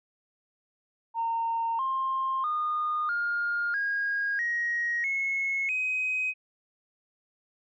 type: tone with pitch steps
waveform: sine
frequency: 917 / 1059.5 / 1224 / 1414.2 / 1633.9 / 1887.7 / 2181 / 2520 Hz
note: A#5 / C6 / D#6 / F6 / G#6 / A#6 / C#7 / D#7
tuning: -29 / +21 / -29 / +21 / -29 / +21 / -29 / +21 cents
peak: -25 dBFS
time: 1.14-6.34 s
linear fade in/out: 50 ms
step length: 650 ms
effects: tanh soft clip ceiling -21 dBFS